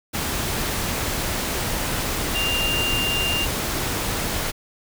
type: tone in noise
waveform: sine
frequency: 2794 Hz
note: F7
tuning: in tune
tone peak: -22 dBFS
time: 2.34-3.46 s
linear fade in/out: 20 ms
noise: pink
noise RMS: -25 dBFS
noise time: 0.13-4.52 s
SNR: 0 dB
effects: none